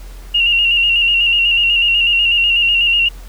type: tone with vibrato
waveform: sine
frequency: 2794 Hz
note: F7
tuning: in tune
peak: -10 dBFS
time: 0.34-3.09 s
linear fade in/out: 10 ms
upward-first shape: square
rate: 8.1 Hz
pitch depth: 35 cents each way
effects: added 43 Hz sine -30 dBFS peak until 3.28 s + pink hiss -43 dBFS RMS until 3.28 s